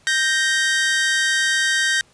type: tone pair together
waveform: sawtooth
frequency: 1568 / 1864.7 Hz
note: G6 / A#6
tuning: 0 / 0 cents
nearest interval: minor third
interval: 300 cents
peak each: -16 dBFS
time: 0.07-2.01 s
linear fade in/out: 0 ms
effects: pink hiss -55 dBFS RMS until 2.13 s + resampled to 22050 Hz